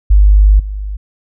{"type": "tone with level steps", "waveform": "sine", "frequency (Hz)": 50.5, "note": "G#1", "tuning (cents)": -48, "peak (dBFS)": [-3, -18], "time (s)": [0.1, 0.97], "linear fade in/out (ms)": 10, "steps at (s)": 0.59, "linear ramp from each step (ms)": 10, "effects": []}